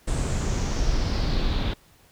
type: noise with low-pass filter sweep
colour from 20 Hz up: brown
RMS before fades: -24 dBFS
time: 0.07-1.74 s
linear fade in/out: 10 ms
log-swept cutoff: 8500 to 3600 Hz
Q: 4.3
effects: pink hiss -57 dBFS RMS until 2.11 s